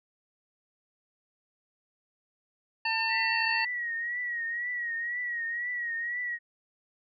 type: harmonic tone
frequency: 899 Hz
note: A5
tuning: 37 cents sharp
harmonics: 1 / 2 / 3 / 5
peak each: -32 / -32 / -30 / -34 dBFS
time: 2.85-3.65 s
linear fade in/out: 5 ms
type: tone with vibrato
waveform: sine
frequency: 1904 Hz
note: A#6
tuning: 36 cents sharp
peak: -30 dBFS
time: 3.08-6.39 s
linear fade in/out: 50 ms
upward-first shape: triangle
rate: 2 Hz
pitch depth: 72 cents each way
effects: none